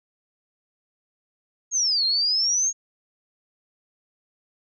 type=exponential two-way sweep; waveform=sine; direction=down then up; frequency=6645 to 4157 to 6645 Hz; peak=-19 dBFS; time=1.71-2.73 s; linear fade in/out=50 ms; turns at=2.05 s; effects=none